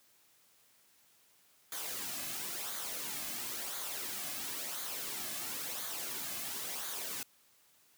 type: noise with flanger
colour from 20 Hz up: white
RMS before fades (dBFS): -40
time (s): 1.72-7.23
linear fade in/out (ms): 2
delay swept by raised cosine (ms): 0.37 to 2.17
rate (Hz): 0.97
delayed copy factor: -0.55
effects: white hiss -67 dBFS RMS until 7.97 s + high-pass 80 Hz 12 dB/octave